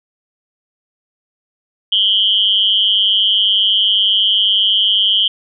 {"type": "tone with amplitude modulation", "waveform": "sine", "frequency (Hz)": 3136, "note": "G7", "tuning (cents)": 0, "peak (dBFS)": -6, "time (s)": [1.92, 5.28], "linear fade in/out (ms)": 5, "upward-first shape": "sine", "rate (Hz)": 202, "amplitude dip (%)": 100, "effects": []}